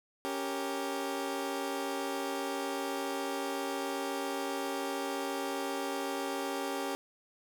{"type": "chord", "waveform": "20% pulse", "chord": "G diminished", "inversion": "second", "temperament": "equal", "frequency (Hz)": [277.2, 392, 466.2], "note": ["Db4", "G4", "Bb4"], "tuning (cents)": [0, 0, 0], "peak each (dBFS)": [-32, -32, -36], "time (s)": [0.25, 6.95], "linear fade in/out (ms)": 0, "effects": []}